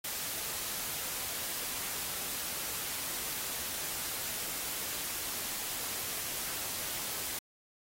white noise with amplitude modulation, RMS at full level -36 dBFS, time 0.04-7.39 s, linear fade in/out 5 ms, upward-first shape sine, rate 239 Hz, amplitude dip 25%, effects AAC 48 kbps

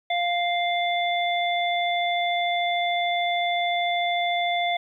harmonic tone, 698.5 Hz, F5, in tune, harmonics 1 / 3 / 5, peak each -23 / -28 / -30 dBFS, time 0.1-4.77 s, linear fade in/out 5 ms, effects 10-bit

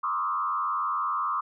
sine tone with frequency modulation, 1167 Hz, D6, 11 cents flat, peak -25 dBFS, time 0.03-1.41 s, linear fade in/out 10 ms, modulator 93.1 Hz, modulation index 1.4, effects none

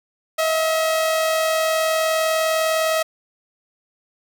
sawtooth tone pair together, 639.2 / 679 Hz, D#5 / F5, +47 / -49 cents, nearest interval minor second, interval 104 cents, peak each -14 / -26 dBFS, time 0.38-3.03 s, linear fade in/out 10 ms, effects none

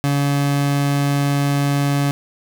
30% pulse tone, 141.8 Hz, C#3, 40 cents sharp, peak -13 dBFS, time 0.04-2.11 s, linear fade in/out 0 ms, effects none

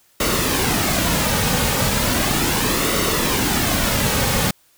pink noise with flanger, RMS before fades -19 dBFS, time 0.2-4.51 s, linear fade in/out 5 ms, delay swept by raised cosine 1.2 to 3 ms, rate 0.36 Hz, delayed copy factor -0.5, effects white hiss -57 dBFS RMS until 4.77 s

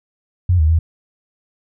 sine tone with pitch steps, 89.4 / 77.7 / 81.4 Hz, F2 / D#2 / E2, +41 / -2 / -21 cents, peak -10 dBFS, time 0.49-0.79 s, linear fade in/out 5 ms, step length 100 ms, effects none

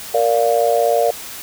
sine chord, Bb major, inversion none, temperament just, 466.2 / 582.7 / 699.2 Hz, Bb4 / D5 / F5, 0 / -14 / +2 cents, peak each -17 dBFS, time 0.14-1.11 s, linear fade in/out 5 ms, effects white hiss -32 dBFS RMS until 1.42 s

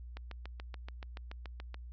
click train, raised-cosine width 0.3 ms, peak -29 dBFS, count 12, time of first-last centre 0.17-1.744 s, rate 6.99 Hz, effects added 60 Hz sine -44 dBFS peak until 1.92 s + resampled to 16000 Hz

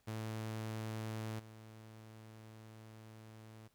sawtooth tone with level steps, 110 Hz, A2, in tune, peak -36 / -49 dBFS, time 0.07-3.68 s, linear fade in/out 10 ms, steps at 1.39 s, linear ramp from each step 5 ms, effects pink hiss -75 dBFS RMS until 3.74 s

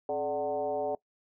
sine tone with frequency modulation, 587.3 Hz, D5, in tune, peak -28 dBFS, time 0.09-0.95 s, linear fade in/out 2 ms, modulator 159 Hz, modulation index 1.3, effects noise-tail reverb RT60 0.1 s tail -21 dB re dry

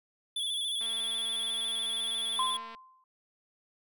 square tone with vibrato, 3426 Hz, A7, 47 cents flat, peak -31 dBFS, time 0.36-2.57 s, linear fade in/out 5 ms, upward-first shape square, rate 14 Hz, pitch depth 36 cents each way
click train, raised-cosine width 0.3 ms, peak -33 dBFS, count 441, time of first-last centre 0.81-2.748 s, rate 227 Hz
sine tone with exponential decay, 1038 Hz, C6, 14 cents flat, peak -25 dBFS, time 2.39-3.04 s, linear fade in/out 2 ms, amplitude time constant 140 ms
effects none

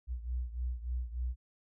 sine beating tone pair, 60.3 / 63.7 Hz, B1 / C2, -41 / -46 cents, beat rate 3.4 Hz, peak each -35 / -39 dBFS, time 0.07-1.36 s, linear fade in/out 50 ms, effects none

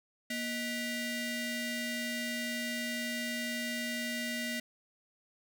sawtooth ring-modulated tone, 862 Hz, A5, 36 cents flat, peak -27 dBFS, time 0.3-4.6 s, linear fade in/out 5 ms, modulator 1100 Hz, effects none

